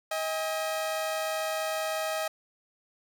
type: tone pair together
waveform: sawtooth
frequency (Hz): 634 / 809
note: D#5 / G#5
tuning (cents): +32 / -46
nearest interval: major third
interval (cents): 422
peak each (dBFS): -26 / -32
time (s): 0.11-2.28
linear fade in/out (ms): 5
effects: none